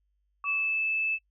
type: tone with exponential decay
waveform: sine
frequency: 1141 Hz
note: C#6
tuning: 50 cents sharp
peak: -32 dBFS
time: 0.44-0.9 s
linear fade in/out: 1 ms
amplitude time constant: 100 ms
type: tone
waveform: sine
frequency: 2623 Hz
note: E7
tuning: 9 cents flat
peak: -25 dBFS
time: 0.44-1.19 s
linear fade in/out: 50 ms
effects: noise-tail reverb RT60 0.1 s tail -26 dB re dry + added 50 Hz sine -70 dBFS peak until 1.3 s